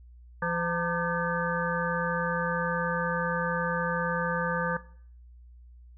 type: harmonic tone with a mistuned harmonic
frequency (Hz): 170.7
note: F3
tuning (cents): -39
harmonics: 1 / 3 / 5 / 7 / 9 / 10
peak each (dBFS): -33 / -33 / -33 / -33 / -33 / -33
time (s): 0.42-4.77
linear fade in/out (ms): 5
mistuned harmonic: 5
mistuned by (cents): +110
effects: noise-tail reverb RT60 0.5 s tail -17 dB re dry + added 60 Hz sine -48 dBFS peak until 5.97 s